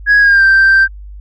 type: tone with pitch glide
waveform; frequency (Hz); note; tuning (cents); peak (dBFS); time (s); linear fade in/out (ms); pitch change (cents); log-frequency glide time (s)
sine; 1661.2 to 1568; G#6 to G6; 0 to 0; -3; 0.06-0.88; 50; -100; 0.19-0.44
effects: tanh soft clip ceiling -3 dBFS + added 50 Hz sine -28 dBFS peak until 1.2 s